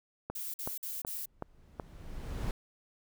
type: click train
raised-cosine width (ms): 1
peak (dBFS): -22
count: 5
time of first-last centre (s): 0.3-1.798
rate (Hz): 2.67
type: noise bursts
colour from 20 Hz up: violet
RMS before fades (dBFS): -39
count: 4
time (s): 0.35-1.257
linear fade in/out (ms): 5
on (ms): 190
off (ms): 49
type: noise with exponential growth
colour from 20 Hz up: brown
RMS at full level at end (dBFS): -31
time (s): 1.22-2.51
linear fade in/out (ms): 1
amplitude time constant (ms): 280
effects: none